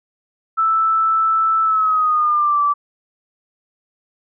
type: tone with pitch glide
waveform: sine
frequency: 1318.5 to 1161.2 Hz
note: E6 to D6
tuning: 0 to -20 cents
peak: -13 dBFS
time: 0.57-2.74 s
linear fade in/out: 20 ms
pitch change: -220 cents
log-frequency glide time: 1.63-2.62 s
effects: none